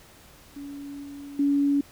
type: tone with level steps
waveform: sine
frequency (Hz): 283.2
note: C#4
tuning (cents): +37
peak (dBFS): -35 / -37 / -19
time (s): 0.56-1.81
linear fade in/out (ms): 5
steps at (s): 1.03 / 1.39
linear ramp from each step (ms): 5
effects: pink hiss -52 dBFS RMS until 1.91 s